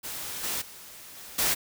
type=noise with level steps; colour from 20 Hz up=white; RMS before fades=-36 / -31 / -46 / -44 / -25 dBFS; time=0.03-1.55 s; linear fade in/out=20 ms; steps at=0.43 / 0.61 / 1.16 / 1.38 s; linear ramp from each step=10 ms; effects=none